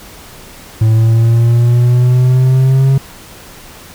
triangle exponential sweep, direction up, 110 to 136 Hz, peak -4 dBFS, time 0.81-2.98 s, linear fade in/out 5 ms, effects pink hiss -35 dBFS RMS until 3.94 s

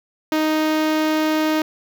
sawtooth tone with notch filter, 311.1 Hz, D#4, in tune, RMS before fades -19 dBFS, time 0.32-1.62 s, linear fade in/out 2 ms, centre 8900 Hz, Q 0.85, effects none

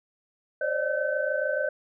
sine tone cluster, 530 / 582 / 609 / 1531 Hz, C5 / D5 / D#5 / G6, +22 / -16 / -37 / -41 cents, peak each -30 dBFS, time 0.61-1.69 s, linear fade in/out 5 ms, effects none

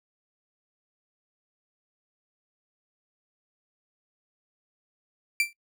40% pulse tone with exponential decay, 2349 Hz, D7, in tune, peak -17 dBFS, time 5.4-5.53 s, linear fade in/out 1 ms, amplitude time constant 27 ms, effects noise-tail reverb RT60 0.1 s tail -22 dB re dry

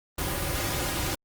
pink noise with comb filter, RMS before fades -29 dBFS, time 0.18-1.15 s, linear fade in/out 5 ms, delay 4.5 ms, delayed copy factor -0.65, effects Opus 32 kbps

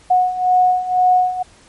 sine beating tone pair, 730 / 732 Hz, F#5 / F#5, -24 / -19 cents, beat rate 2 Hz, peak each -17 / -13 dBFS, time 0.1-1.43 s, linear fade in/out 10 ms, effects pink hiss -48 dBFS RMS until 1.68 s + MP3 48 kbps

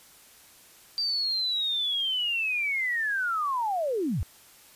sine linear sweep, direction down, 4699 to 58.27 Hz, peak -25 dBFS, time 0.98-4.23 s, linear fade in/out 0 ms, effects white hiss -54 dBFS RMS until 4.75 s + resampled to 32000 Hz

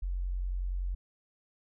sine tone, 45.29 Hz, F#1, 36 cents flat, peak -30 dBFS, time 0.02-0.95 s, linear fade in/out 10 ms, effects none

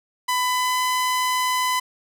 sawtooth tone with pitch glide, 1000 to 1007.5 Hz, B5 to B5, +21 to +34 cents, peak -16 dBFS, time 0.28-1.8 s, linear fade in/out 10 ms, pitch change +13 cents, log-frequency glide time 0.43-0.8 s, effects none

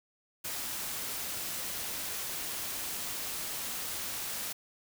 white noise, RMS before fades -37 dBFS, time 0.44-4.53 s, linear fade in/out 10 ms, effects none

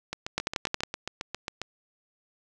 two click trains, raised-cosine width 0.2 ms, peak -9 / -15 dBFS, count 6 / 12, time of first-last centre 0.38-0.835 / 0.13-1.616 s, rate 11 / 7.4 Hz, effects none

